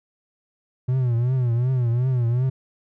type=tone with vibrato; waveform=triangle; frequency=123.47 Hz; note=B2; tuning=in tune; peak=-16 dBFS; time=0.88-2.5 s; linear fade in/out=10 ms; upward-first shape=triangle; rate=2.7 Hz; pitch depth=130 cents each way; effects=none